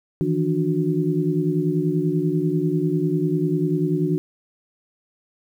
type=tone cluster; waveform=sine; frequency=156.5 / 166.7 / 295.6 / 366.2 Hz; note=D#3 / E3 / D4 / F#4; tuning=+10 / +20 / +11 / -18 cents; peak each=-24 dBFS; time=0.21-4.18 s; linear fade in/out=0 ms; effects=9-bit